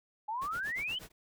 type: exponential sweep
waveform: sine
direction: up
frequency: 830.6 to 3136 Hz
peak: -33 dBFS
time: 0.28-0.99 s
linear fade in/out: 10 ms
type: noise with tremolo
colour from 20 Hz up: pink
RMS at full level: -47 dBFS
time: 0.41-1.12 s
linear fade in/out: 10 ms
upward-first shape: sine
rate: 8.4 Hz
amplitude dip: 100%
effects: none

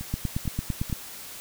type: two click trains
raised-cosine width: 5 ms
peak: -14 / -23 dBFS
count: 8 / 3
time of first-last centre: 0.14-0.927 / 0.01-0.899 s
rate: 8.89 / 2.25 Hz
effects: white hiss -41 dBFS RMS until 1.4 s

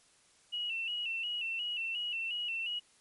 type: tone with vibrato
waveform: sine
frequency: 2797 Hz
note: F7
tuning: 2 cents sharp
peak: -33 dBFS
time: 0.52-2.8 s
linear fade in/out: 20 ms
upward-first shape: square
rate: 2.8 Hz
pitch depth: 66 cents each way
effects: white hiss -65 dBFS RMS until 3 s + MP3 48 kbps

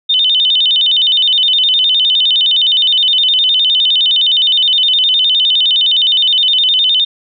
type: tone with vibrato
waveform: sine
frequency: 3322 Hz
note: G#7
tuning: in tune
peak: -8 dBFS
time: 0.09-7.05 s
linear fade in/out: 10 ms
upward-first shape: square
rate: 9.7 Hz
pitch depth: 160 cents each way
effects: none

